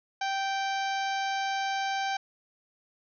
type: harmonic tone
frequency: 781 Hz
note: G5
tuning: 7 cents flat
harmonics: 1 / 2 / 3 / 4 / 5 / 6 / 7 / 8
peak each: -29 / -35 / -39 / -41 / -43 / -45 / -46 / -47 dBFS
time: 0.21-2.17 s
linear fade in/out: 5 ms
effects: none